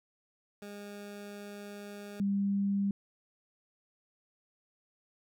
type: tone pair in turn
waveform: 20% pulse / sine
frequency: 204.2 / 199.08 Hz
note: G#3 / G3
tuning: -29 / +27 cents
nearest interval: unison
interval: 44 cents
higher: first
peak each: -38 / -27 dBFS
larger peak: second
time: 0.62-2.2 / 2.2-2.91 s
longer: first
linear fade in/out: 2 ms
effects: none